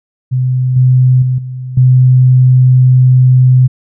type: tone with level steps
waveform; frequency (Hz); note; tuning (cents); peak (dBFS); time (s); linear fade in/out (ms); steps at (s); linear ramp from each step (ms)
sine; 127.8; C3; -40; -9 / -4 / -9 / -19 / -3; 0.31-3.68; 20; 0.76 / 1.22 / 1.38 / 1.77; 5
effects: none